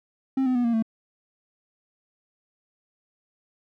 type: tone with pitch steps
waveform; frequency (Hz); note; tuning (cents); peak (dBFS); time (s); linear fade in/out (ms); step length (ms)
triangle; 265.9 / 254.6 / 243.8 / 233.5 / 223.6; C4 / C4 / B3 / A#3 / A3; +28 / -47 / -22 / +3 / +28; -18; 0.37-0.825; 5; 91
effects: none